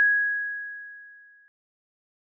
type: tone with exponential decay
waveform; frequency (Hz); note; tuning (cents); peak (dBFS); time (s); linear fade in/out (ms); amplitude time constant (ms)
sine; 1661.2; G#6; 0; -15; 0-1.48; 0; 320
effects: none